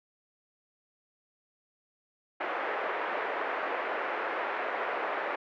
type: band-pass noise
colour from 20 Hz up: pink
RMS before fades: -33 dBFS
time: 2.4-5.36 s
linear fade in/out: 10 ms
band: 430 to 2100 Hz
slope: 24 dB/octave
effects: none